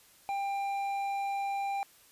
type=tone with hard clipping; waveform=triangle; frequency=794 Hz; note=G5; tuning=22 cents sharp; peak=-32 dBFS; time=0.29-1.83 s; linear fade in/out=0 ms; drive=10 dB; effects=white hiss -60 dBFS RMS until 2.11 s + resampled to 32000 Hz